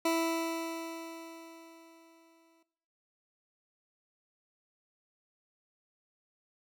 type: tone with exponential decay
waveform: 20% pulse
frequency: 329.6 Hz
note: E4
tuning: in tune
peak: -21 dBFS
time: 0.05-2.63 s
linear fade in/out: 5 ms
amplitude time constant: 560 ms
effects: noise-tail reverb RT60 0.6 s tail -17 dB re dry